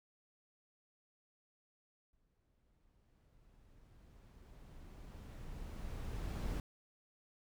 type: noise with exponential growth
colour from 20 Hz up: brown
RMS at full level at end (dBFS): -38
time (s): 2.13-6.6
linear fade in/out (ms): 1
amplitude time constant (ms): 970
effects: none